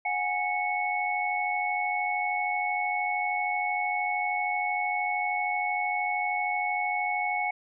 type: tone cluster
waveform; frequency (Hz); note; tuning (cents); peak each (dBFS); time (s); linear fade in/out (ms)
sine; 731 / 824 / 2208; F#5 / G#5 / C#7; -21 / -14 / -7; -31 / -31 / -29; 0.05-7.51; 5
effects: none